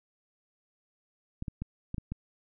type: clicks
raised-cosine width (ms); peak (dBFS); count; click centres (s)
5; -22; 6; 1.424 / 1.482 / 1.62 / 1.944 / 1.982 / 2.12
effects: none